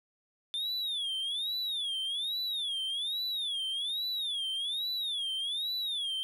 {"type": "tone with vibrato", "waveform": "triangle", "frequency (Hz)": 3520, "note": "A7", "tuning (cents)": 0, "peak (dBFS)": -30, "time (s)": [0.54, 6.23], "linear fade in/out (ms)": 0, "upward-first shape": "sine", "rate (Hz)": 1.2, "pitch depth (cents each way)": 210, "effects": []}